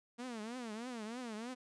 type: tone with vibrato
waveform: sawtooth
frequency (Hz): 232.3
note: A#3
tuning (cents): -6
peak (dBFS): -38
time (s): 0.18-1.55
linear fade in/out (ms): 20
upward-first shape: triangle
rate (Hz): 3.2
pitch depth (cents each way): 200
effects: resampled to 22050 Hz